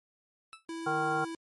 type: tone with exponential decay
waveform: 20% pulse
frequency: 1315 Hz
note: E6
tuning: 5 cents flat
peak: -36 dBFS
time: 0.53-0.65 s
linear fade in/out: 0 ms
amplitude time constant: 26 ms
type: tone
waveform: square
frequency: 329.6 Hz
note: E4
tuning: in tune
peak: -37 dBFS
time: 0.69-1.35 s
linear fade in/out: 2 ms
type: harmonic tone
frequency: 154.5 Hz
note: D#3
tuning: 12 cents flat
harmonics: 1 / 3 / 5 / 7 / 9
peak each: -39 / -35 / -31 / -37 / -32 dBFS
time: 0.86-1.25 s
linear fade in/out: 10 ms
effects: MP3 48 kbps